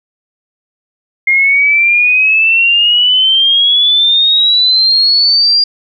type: exponential sweep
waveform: sine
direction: up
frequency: 2122 to 4818 Hz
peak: -6 dBFS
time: 1.27-5.64 s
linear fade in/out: 5 ms
effects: none